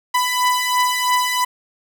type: beating tone pair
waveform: sawtooth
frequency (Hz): 994 / 997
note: B5 / B5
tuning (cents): +11 / +16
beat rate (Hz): 3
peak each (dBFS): -17 / -14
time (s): 0.14-1.45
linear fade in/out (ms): 10
effects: none